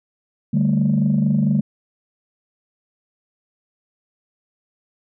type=chord; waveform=sine; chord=D suspended fourth; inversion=none; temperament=just; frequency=146.83 / 195.78 / 220.2 Hz; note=D3 / G3 / A3; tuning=0 / -2 / +2 cents; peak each=-18 / -18 / -18 dBFS; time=0.53-1.61 s; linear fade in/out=10 ms; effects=tanh soft clip ceiling -9 dBFS